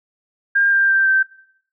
sine tone with pitch steps, 1605 / 1588.4 / 1572 / 1555.7 Hz, G6 / G6 / G6 / G6, +40 / +22 / +4 / -14 cents, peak -12 dBFS, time 0.55-1.23 s, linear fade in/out 10 ms, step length 170 ms, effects noise-tail reverb RT60 0.8 s tail -24 dB re dry

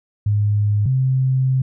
sine tone pair in turn, 103.8 / 131 Hz, G#2 / C3, 0 / +2 cents, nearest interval major third, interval 402 cents, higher second, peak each -14 dBFS, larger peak neither, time 0.26-0.86 / 0.86-1.62 s, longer second, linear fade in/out 5 ms, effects none

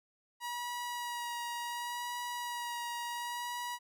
sawtooth tone with vibrato, 960 Hz, B5, 49 cents flat, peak -33 dBFS, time 0.4-3.79 s, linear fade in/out 50 ms, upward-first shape sine, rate 0.69 Hz, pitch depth 16 cents each way, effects none

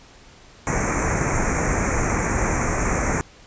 pink band-stop noise, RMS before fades -21 dBFS, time 0.67-3.21 s, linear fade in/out 0 ms, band 2400 to 5900 Hz, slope 96 dB/octave, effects pink hiss -48 dBFS RMS until 3.46 s + resampled to 16000 Hz

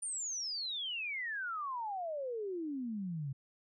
sine exponential sweep, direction down, 9300 to 130.81 Hz, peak -36 dBFS, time 0.02-3.33 s, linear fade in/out 10 ms, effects none

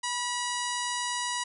harmonic tone with a mistuned harmonic, 968 Hz, B5, 35 cents flat, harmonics 1 / 2 / 3 / 4 / 5 / 6 / 7 / 8 / 9 / 10, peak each -33 / -36 / -38 / -39 / -40 / -41 / -41 / -42 / -43 / -43 dBFS, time 0.03-1.44 s, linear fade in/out 10 ms, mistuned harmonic 1, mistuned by +20 cents, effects none

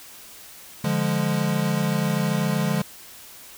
square chord, D diminished, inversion none, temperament equal, 146.83 / 174.61 / 207.7 Hz, D3 / F3 / Ab3, 0 / 0 / 0 cents, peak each -26 dBFS, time 0.84-2.82 s, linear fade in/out 5 ms, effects white hiss -44 dBFS RMS until 3.57 s

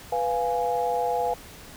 sine chord, F diminished, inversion second, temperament equal, 493.9 / 698.5 / 830.6 Hz, Cb5 / F5 / Ab5, 0 / 0 / 0 cents, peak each -27 dBFS, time 0.12-1.34 s, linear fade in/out 5 ms, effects pink hiss -45 dBFS RMS until 1.76 s

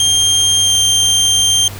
25% pulse tone with pitch glide, 3190 to 3168 Hz, G7 to G7, +30 to +18 cents, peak -6 dBFS, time 0-1.68 s, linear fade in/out 2 ms, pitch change -12 cents, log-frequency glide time 0.62-0.73 s, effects added 98 Hz sine -28 dBFS peak until 1.79 s + pink hiss -32 dBFS RMS until 1.79 s

